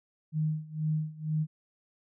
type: tone with tremolo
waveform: sine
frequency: 155.1 Hz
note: D#3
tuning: 5 cents flat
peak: -25 dBFS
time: 0.32-1.47 s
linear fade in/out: 50 ms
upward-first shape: sine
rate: 2.1 Hz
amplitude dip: 90%
effects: none